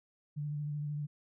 sine tone with vibrato, 147.7 Hz, D3, 10 cents sharp, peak -34 dBFS, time 0.36-1.07 s, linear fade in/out 20 ms, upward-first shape sine, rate 13 Hz, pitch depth 24 cents each way, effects none

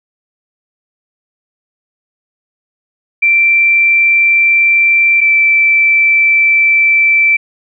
sine tone pair in turn, 2349 / 2330 Hz, D7 / D7, 0 / -14 cents, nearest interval unison, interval 14 cents, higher first, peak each -6 dBFS, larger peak neither, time 3.22-5.21 / 5.21-7.37 s, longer second, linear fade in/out 10 ms, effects none

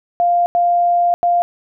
sine tone bursts at uneven times, 698.5 Hz, F5, in tune, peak -11 dBFS, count 3, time 0.2-0.46 / 0.55-1.14 / 1.23-1.42 s, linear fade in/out 0 ms, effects none

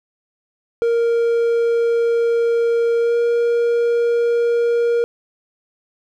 triangle tone with pitch glide, 466.2 to 471.1 Hz, A#4 to A#4, 0 to +18 cents, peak -12 dBFS, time 0.82-5.04 s, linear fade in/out 0 ms, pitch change +18 cents, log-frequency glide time 3-3.16 s, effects none

